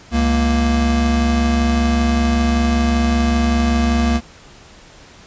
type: tone pair together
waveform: square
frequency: 69.3 / 233.1 Hz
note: C#2 / A#3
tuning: 0 / 0 cents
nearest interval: octave + major sixth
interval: 2100 cents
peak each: -17 dBFS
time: 0.11-4.21 s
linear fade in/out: 50 ms
effects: pink hiss -43 dBFS RMS until 5.26 s + resampled to 16000 Hz